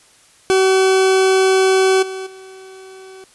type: tone with level steps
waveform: 40% pulse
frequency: 379.9 Hz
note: F#4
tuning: 46 cents sharp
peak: -10 / -24 / -35 dBFS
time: 0.5-3.24 s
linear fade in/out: 0 ms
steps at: 2.02 / 2.26 s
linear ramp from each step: 10 ms
effects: white hiss -50 dBFS RMS until 3.34 s + resampled to 24000 Hz